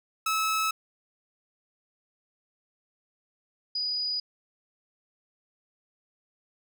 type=tone pair in turn; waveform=sawtooth / sine; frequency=1298 / 4932 Hz; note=E6 / D#8; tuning=-27 / -16 cents; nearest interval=octave + major seventh; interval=2311 cents; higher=second; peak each=-21 / -27 dBFS; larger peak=first; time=0.26-0.71 / 3.75-4.2 s; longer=neither; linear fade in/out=5 ms; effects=none